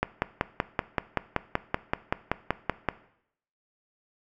click train, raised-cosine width 0.5 ms, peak -8 dBFS, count 16, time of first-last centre 0.03-2.887 s, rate 5.25 Hz, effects noise-tail reverb RT60 0.7 s tail -17 dB re dry

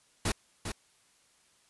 pink noise with echo, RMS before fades -29 dBFS, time 0.25-0.32 s, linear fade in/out 5 ms, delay 400 ms, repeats 1, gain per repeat -7 dB, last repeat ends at 0.72 s, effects white hiss -66 dBFS RMS until 1.69 s + resampled to 24000 Hz

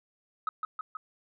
sine tone with echo, 1274 Hz, D#6, 41 cents sharp, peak -26 dBFS, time 0.47-0.49 s, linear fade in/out 2 ms, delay 160 ms, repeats 3, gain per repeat -3 dB, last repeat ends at 0.97 s, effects tanh soft clip ceiling -23 dBFS

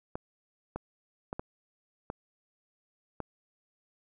clicks, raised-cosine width 1 ms, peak -21 dBFS, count 6, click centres 0.155 / 0.76 / 1.329 / 1.395 / 2.101 / 3.203 s, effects none

